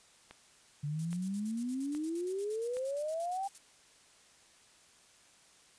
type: click train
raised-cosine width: 0.3 ms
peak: -32 dBFS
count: 4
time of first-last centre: 0.31-2.769 s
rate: 1.22 Hz
type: exponential sweep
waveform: sine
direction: up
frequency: 142.7 to 803 Hz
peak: -33 dBFS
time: 0.83-3.48 s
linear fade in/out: 10 ms
type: noise with tremolo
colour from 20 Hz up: violet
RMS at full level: -45 dBFS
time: 0.99-3.58 s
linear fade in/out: 2 ms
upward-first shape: square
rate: 8.6 Hz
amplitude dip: 80%
effects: white hiss -62 dBFS RMS until 5.78 s + resampled to 22050 Hz